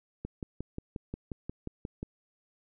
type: click train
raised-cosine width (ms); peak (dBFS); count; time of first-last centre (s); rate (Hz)
3; -23; 11; 0.25-2.029; 5.62
effects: none